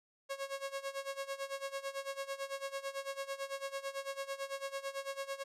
sawtooth tone with tremolo, 548 Hz, C#5, 20 cents flat, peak -32 dBFS, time 0.29-5.44 s, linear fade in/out 20 ms, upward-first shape sine, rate 9 Hz, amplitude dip 85%, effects low-pass 11000 Hz 12 dB/octave

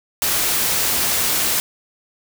white noise, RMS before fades -19 dBFS, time 0.22-1.6 s, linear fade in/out 0 ms, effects none

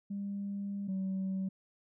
sine tone pair in turn, 200.1 / 190.69 Hz, G3 / G3, +36 / -48 cents, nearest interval minor second, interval 84 cents, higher first, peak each -34 / -30 dBFS, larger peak second, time 0.1-0.88 / 0.88-1.49 s, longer first, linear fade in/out 10 ms, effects tanh soft clip ceiling -30 dBFS

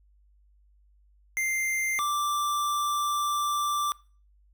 square tone pair in turn, 2093 / 1174.7 Hz, C7 / D6, 0 / 0 cents, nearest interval minor seventh, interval 1000 cents, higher first, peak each -26 dBFS, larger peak neither, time 1.37-1.99 / 1.99-3.92 s, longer second, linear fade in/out 0 ms, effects noise-tail reverb RT60 0.4 s tail -22 dB re dry + added 50 Hz sine -58 dBFS peak until 4.53 s

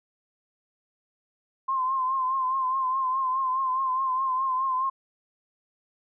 sine tone with vibrato, 1046.5 Hz, C6, in tune, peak -23 dBFS, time 1.68-4.9 s, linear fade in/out 10 ms, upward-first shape triangle, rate 4.8 Hz, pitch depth 60 cents each way, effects none

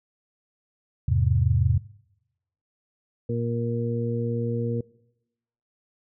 sine chord, E augmented, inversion none, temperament just, 82.41 / 103.01 / 128.76 Hz, E2 / G#2 / B#2, 0 / -14 / -27 cents, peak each -23 dBFS, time 1.08-1.78 s, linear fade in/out 5 ms
harmonic tone, 117.5 Hz, A#2, 14 cents sharp, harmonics 1 / 2 / 3 / 4, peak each -27 / -30 / -37 / -29 dBFS, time 3.29-4.81 s, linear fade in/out 5 ms
effects noise-tail reverb RT60 0.9 s tail -23 dB re dry

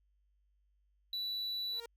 triangle tone, 3951 Hz, B7, in tune, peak -34 dBFS, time 1.13-1.8 s, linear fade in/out 2 ms
sawtooth tone with exponential growth, 466.2 Hz, A#4, in tune, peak -38 dBFS, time 1.64-1.86 s, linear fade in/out 5 ms, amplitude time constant 46 ms
effects added 50 Hz sine -70 dBFS peak until 1.96 s

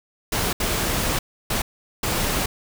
pink noise bursts at uneven times, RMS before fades -23 dBFS, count 4, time 0.32-0.53 / 0.6-1.19 / 1.5-1.62 / 2.03-2.46 s, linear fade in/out 5 ms, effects none

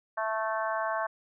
harmonic tone, 220 Hz, A3, in tune, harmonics 3 / 4 / 5 / 6 / 7 / 8, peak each -32 / -35 / -33 / -43 / -36 / -42 dBFS, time 0.17-1.07 s, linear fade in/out 10 ms, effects none

